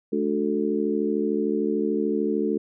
harmonic tone with a mistuned harmonic, 73.42 Hz, D2, in tune, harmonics 3 / 4 / 5 / 6, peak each -27 / -27 / -27 / -27 dBFS, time 0.12-2.58 s, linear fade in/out 10 ms, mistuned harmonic 3, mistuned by -46 cents, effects none

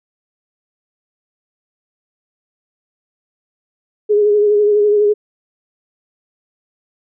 sine tone with vibrato, 416.1 Hz, G#4, 3 cents sharp, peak -9 dBFS, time 4.09-5.14 s, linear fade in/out 20 ms, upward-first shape sine, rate 12 Hz, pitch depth 31 cents each way, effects none

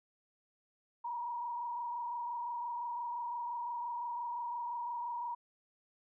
sine tone with frequency modulation, 955 Hz, A#5, 42 cents sharp, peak -36 dBFS, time 1.04-5.35 s, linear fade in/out 10 ms, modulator 25.8 Hz, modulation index 1.1, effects none

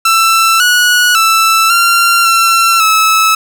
sawtooth tone with pitch steps, 1334 / 1463 / 1325 / 1378 / 1352 / 1301 Hz, E6 / F#6 / E6 / F6 / E6 / E6, +20 / -20 / +9 / -24 / +43 / -23 cents, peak -3 dBFS, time 0.05-3.35 s, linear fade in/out 5 ms, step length 550 ms, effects none

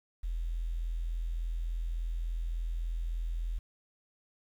sine tone, 41.74 Hz, E1, 22 cents sharp, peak -31 dBFS, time 0.23-3.59 s, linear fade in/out 10 ms, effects 10-bit

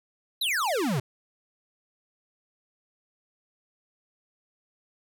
square exponential sweep, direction down, 4186 to 116.54 Hz, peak -25 dBFS, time 0.41-1 s, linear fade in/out 5 ms, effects none

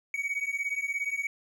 triangle beating tone pair, 2240 / 2257 Hz, C#7 / C#7, +18 / +31 cents, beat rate 17 Hz, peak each -31 / -30 dBFS, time 0.14-1.27 s, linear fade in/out 2 ms, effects none

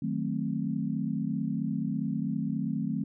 sine chord, D# diminished seventh, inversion none, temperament equal with one note detuned, 155.56 / 185 / 220 / 263.1 Hz, D#3 / F#3 / A3 / C4, 0 / 0 / 0 / +10 cents, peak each -34 / -34 / -32 / -34 dBFS, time 0.02-3.04 s, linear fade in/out 5 ms, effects none

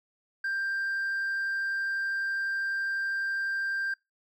triangle tone with hard clipping, 1583 Hz, G6, 17 cents sharp, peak -27 dBFS, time 0.44-3.94 s, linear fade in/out 5 ms, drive 1 dB, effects noise-tail reverb RT60 0.2 s tail -24 dB re dry

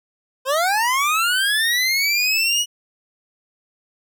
25% pulse linear sweep, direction up, 506 to 2940 Hz, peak -13 dBFS, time 0.45-2.66 s, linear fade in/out 50 ms, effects none

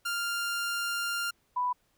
sawtooth / sine tone pair in turn, 1396.9 / 990.9 Hz, F6 / B5, 0 / +5 cents, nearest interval tritone, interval 595 cents, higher first, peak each -26 dBFS, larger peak neither, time 0.05-1.31 / 1.56-1.73 s, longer first, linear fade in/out 10 ms, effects pink hiss -71 dBFS RMS until 1.97 s

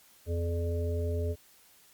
harmonic tone, 85 Hz, F2, 46 cents flat, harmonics 1 / 3 / 5 / 7, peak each -29 / -42 / -36 / -40 dBFS, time 0.26-1.36 s, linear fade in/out 50 ms, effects white hiss -60 dBFS RMS until 1.93 s + Opus 48 kbps

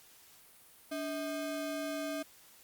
square ring-modulated tone, 466.2 Hz, A#4, in tune, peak -33 dBFS, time 0.91-2.23 s, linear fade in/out 10 ms, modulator 177 Hz, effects white hiss -59 dBFS RMS until 2.63 s + Opus 48 kbps

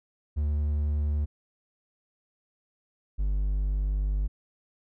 triangle tone pair in turn, 74.1 / 49.66 Hz, D2 / G1, +16 / +23 cents, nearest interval perfect fifth, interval 693 cents, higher first, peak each -22 dBFS, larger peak neither, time 0.36-1.26 / 3.18-4.28 s, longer second, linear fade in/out 20 ms, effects none

